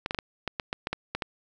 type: clicks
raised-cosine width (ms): 0.3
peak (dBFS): -13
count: 11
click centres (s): 0.061 / 0.109 / 0.147 / 0.188 / 0.477 / 0.598 / 0.729 / 0.871 / 0.93 / 1.15 / 1.222
effects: none